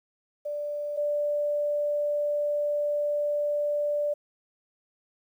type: tone pair in turn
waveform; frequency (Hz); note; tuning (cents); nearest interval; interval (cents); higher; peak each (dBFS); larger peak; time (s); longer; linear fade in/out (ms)
sine; 587.3 / 587.3; D5 / D5; 0 / 0; unison; 0; neither; -29 / -24; second; 0.45-0.97 / 0.97-4.14; second; 10
effects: 10-bit